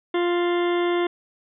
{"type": "harmonic tone with a mistuned harmonic", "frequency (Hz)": 349.2, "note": "F4", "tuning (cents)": 0, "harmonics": [1, 2, 3, 4, 5, 6, 8, 9, 10], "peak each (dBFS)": [-20, -30, -31, -36, -37, -34, -42, -41, -39], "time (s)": [0.14, 1.07], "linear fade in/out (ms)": 5, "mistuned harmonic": 5, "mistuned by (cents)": 18, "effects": []}